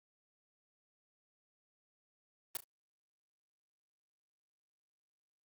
white noise with echo, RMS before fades -37 dBFS, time 2.55-2.57 s, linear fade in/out 2 ms, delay 35 ms, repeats 2, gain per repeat -12 dB, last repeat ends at 2.64 s, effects Opus 32 kbps

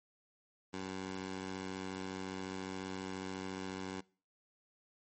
15% pulse tone with high-pass filter, 94.4 Hz, F#2, 35 cents sharp, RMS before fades -42 dBFS, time 0.73-4.01 s, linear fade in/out 10 ms, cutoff 200 Hz, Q 0.67, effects noise-tail reverb RT60 0.4 s tail -23 dB re dry + MP3 32 kbps

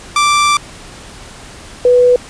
sawtooth / sine tone pair in turn, 1174 / 493.6 Hz, D6 / B4, -1 / -1 cents, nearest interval octave + minor third, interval 1500 cents, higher first, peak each -5 dBFS, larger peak neither, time 0.16-0.57 / 1.85-2.16 s, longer first, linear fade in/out 2 ms, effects pink hiss -34 dBFS RMS until 2.29 s + resampled to 22050 Hz

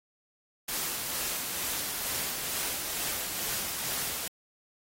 white noise with tremolo, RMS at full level -32 dBFS, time 0.68-4.28 s, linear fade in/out 5 ms, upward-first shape sine, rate 2.2 Hz, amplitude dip 30%, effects AAC 48 kbps

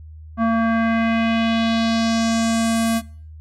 square tone with low-pass filter sweep, 227.3 Hz, A#3, 43 cents flat, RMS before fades -18 dBFS, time 0.37-3.02 s, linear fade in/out 50 ms, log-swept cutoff 1200 to 12000 Hz, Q 2.1, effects noise-tail reverb RT60 0.5 s tail -22 dB re dry + added 78 Hz sine -36 dBFS peak until 3.4 s

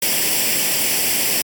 white noise with comb filter, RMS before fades -18 dBFS, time 0.02-1.42 s, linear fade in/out 5 ms, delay 0.38 ms, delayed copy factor +0.65, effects high-pass 150 Hz 12 dB/octave + MP3 96 kbps

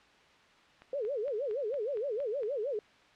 click train, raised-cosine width 0.3 ms, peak -35 dBFS, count 8, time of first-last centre 0.82-2.433 s, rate 4.34 Hz
sine tone with vibrato, 491 Hz, B4, 10 cents flat, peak -31 dBFS, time 0.93-2.79 s, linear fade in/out 2 ms, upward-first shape sine, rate 6.4 Hz, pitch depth 300 cents each way
effects white hiss -60 dBFS RMS until 3.15 s + low-pass 3000 Hz 12 dB/octave

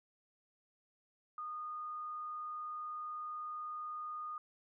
sine tone, 1228 Hz, D#6, 23 cents flat, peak -40 dBFS, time 1.38-4.38 s, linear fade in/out 2 ms, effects none

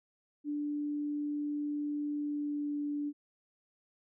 sine tone with pitch glide, 293.7 to 291.7 Hz, D4 to D4, 0 to -12 cents, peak -32 dBFS, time 0.44-3.13 s, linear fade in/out 50 ms, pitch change -12 cents, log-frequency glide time 2.17-2.79 s, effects none

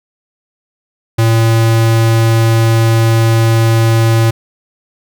square tone, 113.6 Hz, A#2, 44 cents flat, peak -8 dBFS, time 1.18-4.31 s, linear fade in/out 10 ms, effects none

